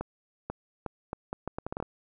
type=accelerating click train; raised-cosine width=1 ms; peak=-19 dBFS; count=12; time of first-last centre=0.01-1.826 s; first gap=490 ms; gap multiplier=0.74; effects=none